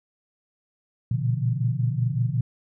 sine tone cluster, 116.6 / 122 / 143.8 / 169.9 Hz, A#2 / B2 / D3 / F3, +1 / -21 / -36 / -47 cents, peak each -27 / -24 / -28 / -32 dBFS, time 1.11-2.41 s, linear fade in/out 5 ms, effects none

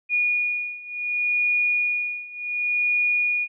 sine beating tone pair, 2446 / 2446.68 Hz, D#7 / D#7, -30 / -30 cents, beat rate 0.68 Hz, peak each -25 / -23 dBFS, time 0.09-3.48 s, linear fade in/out 50 ms, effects none

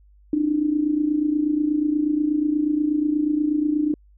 sine tone with amplitude modulation, 300.3 Hz, D4, 39 cents sharp, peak -15 dBFS, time 0.33-3.94 s, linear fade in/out 2 ms, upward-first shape sine, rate 28.3 Hz, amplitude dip 70%, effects added 50 Hz sine -50 dBFS peak until 4.17 s

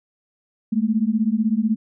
sine beating tone pair, 211.2 / 227.2 Hz, G#3 / A#3, +29 / -44 cents, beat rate 16 Hz, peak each -20 dBFS, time 0.72-1.76 s, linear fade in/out 10 ms, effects none

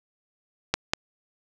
clicks, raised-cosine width 0.2 ms, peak -4 dBFS, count 2, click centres 0.74 / 0.935 s, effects none

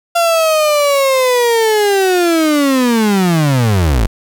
35% pulse linear sweep, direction down, 690 to 46.25 Hz, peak -8 dBFS, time 0.15-4.07 s, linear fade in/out 10 ms, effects none

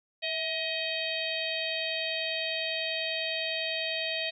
harmonic tone with a mistuned harmonic, 630 Hz, D#5, 21 cents sharp, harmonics 1 / 3 / 4 / 5 / 6 / 7, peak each -36 / -38 / -35 / -37 / -37 / -39 dBFS, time 0.22-4.31 s, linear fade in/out 20 ms, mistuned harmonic 1, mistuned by +51 cents, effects none

